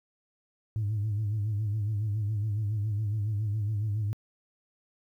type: tone with vibrato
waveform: sine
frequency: 105.5 Hz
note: G#2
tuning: 28 cents sharp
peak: -25 dBFS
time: 0.76-4.13 s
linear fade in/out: 0 ms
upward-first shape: sine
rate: 7.2 Hz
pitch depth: 81 cents each way
effects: tanh soft clip ceiling -24 dBFS + 11-bit